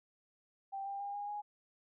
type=tone with pitch steps; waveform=sine; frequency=784 / 794.9 / 806 / 817.3 / 828.7 Hz; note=G5 / G5 / G5 / G#5 / G#5; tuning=0 / +24 / +48 / -28 / -4 cents; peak=-38 dBFS; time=0.72-1.42 s; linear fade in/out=20 ms; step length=140 ms; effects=none